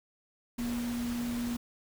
sine tone in noise, 239.1 Hz, A#3, 44 cents sharp, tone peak -31 dBFS, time 0.58-1.57 s, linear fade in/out 10 ms, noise pink, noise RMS -42 dBFS, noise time 0.58-1.57 s, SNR +8 dB, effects none

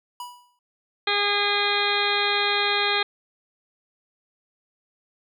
square tone with exponential decay, 978 Hz, B5, 17 cents flat, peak -31 dBFS, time 0.2-0.59 s, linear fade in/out 2 ms, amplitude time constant 84 ms
harmonic tone, 408.5 Hz, G#4, 29 cents flat, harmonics 1 / 2 / 3 / 4 / 5 / 6 / 8 / 9 / 10, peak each -29 / -29 / -29 / -29 / -29 / -29 / -29 / -29 / -29 dBFS, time 1.07-3.03 s, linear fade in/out 5 ms
effects none

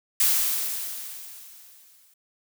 blue noise with exponential decay, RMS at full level -19 dBFS, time 0.2-2.14 s, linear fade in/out 5 ms, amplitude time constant 420 ms, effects none

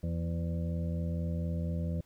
harmonic tone with a mistuned harmonic, 84.2 Hz, E2, 37 cents sharp, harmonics 1 / 2 / 3 / 4 / 6 / 7, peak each -33 / -34 / -45 / -49 / -46 / -47 dBFS, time 0.03-2.01 s, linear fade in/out 5 ms, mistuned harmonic 3, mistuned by -48 cents, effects pink hiss -68 dBFS RMS until 2.05 s

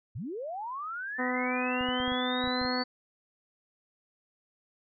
sine linear sweep, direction up, 84.3 to 4500 Hz, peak -34 dBFS, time 0.15-2.84 s, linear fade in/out 10 ms
harmonic tone, 251.5 Hz, B3, 32 cents sharp, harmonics 1 / 2 / 3 / 4 / 5 / 6 / 7 / 8, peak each -32 / -35 / -37 / -38 / -39 / -40 / -40 / -41 dBFS, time 1.18-2.84 s, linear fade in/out 20 ms
clicks, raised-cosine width 5 ms, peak -32 dBFS, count 9, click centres 1.81 / 1.888 / 2.002 / 2.079 / 2.12 / 2.441 / 2.475 / 2.615 / 2.65 s
effects none

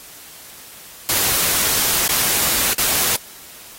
white noise with dropouts, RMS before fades -18 dBFS, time 1.09-3.16 s, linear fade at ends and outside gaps 1 ms, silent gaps 2.079-2.091 / 2.734-2.781 s, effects white hiss -40 dBFS RMS until 3.78 s + AAC 48 kbps

